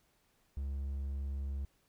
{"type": "tone", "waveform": "triangle", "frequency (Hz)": 69, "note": "C#2", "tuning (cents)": -7, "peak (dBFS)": -33, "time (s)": [0.57, 1.65], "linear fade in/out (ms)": 0, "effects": ["pink hiss -73 dBFS RMS until 1.88 s"]}